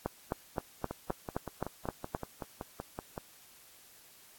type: two click trains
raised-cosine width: 1 ms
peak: -23 / -17 dBFS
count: 13 / 9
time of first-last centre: 0.91-3.178 / 0.06-2.149 s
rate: 5.29 / 3.83 Hz
effects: white hiss -58 dBFS RMS until 4.38 s + AAC 64 kbps